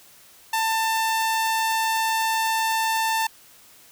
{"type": "tone", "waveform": "sawtooth", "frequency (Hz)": 892, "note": "A5", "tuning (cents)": 23, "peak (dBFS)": -17, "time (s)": [0.53, 3.27], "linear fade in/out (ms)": 5, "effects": ["white hiss -51 dBFS RMS until 3.91 s"]}